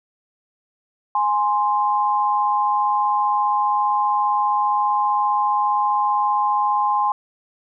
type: tone pair together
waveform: sine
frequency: 831.4 / 1046.5 Hz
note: G#5 / C6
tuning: +2 / 0 cents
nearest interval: major third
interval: 398 cents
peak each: -19 dBFS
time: 1.15-7.12 s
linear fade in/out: 2 ms
effects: none